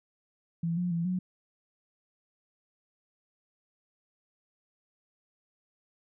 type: tone with pitch steps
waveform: sine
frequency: 167.5 / 177.7 / 168.6 / 182.8 Hz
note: E3 / F3 / E3 / F#3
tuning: +28 / +30 / +39 / -21 cents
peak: -27 dBFS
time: 0.63-1.19 s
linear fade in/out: 5 ms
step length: 140 ms
effects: none